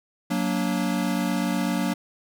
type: chord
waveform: square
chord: Gb augmented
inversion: none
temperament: equal with one note detuned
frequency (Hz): 185 / 233.1 / 289.3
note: Gb3 / Bb3 / D4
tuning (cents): 0 / 0 / -26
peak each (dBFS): -27 / -28 / -29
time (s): 0.3-1.94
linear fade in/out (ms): 10
effects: none